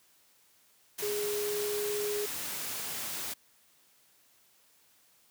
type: tone in noise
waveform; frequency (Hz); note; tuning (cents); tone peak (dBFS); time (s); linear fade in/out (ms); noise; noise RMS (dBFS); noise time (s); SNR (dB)
sine; 415.3; G#4; 0; -31; 1.02-2.26; 10; white; -37; 0.98-3.34; +3
effects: white hiss -65 dBFS RMS until 5.3 s + high-pass 80 Hz 12 dB/octave